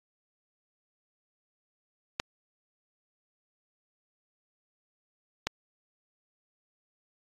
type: clicks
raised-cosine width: 0.2 ms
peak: -10 dBFS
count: 2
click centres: 2.199 / 5.47 s
effects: AAC 32 kbps